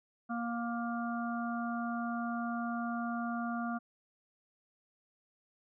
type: harmonic tone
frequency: 235 Hz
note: A#3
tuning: 14 cents sharp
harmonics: 1 / 3 / 5 / 6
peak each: -35 / -40 / -42 / -43 dBFS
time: 0.29-3.79 s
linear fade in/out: 20 ms
effects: none